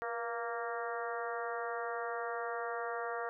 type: harmonic tone with a mistuned harmonic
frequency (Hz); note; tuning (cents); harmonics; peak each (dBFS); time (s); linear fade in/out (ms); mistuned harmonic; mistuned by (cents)
231.9; A#3; -9; 2 / 3 / 4 / 5 / 6 / 7 / 8; -40 / -41 / -46 / -43 / -44 / -48 / -47; 0.02-3.29; 0; 2; +44
effects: none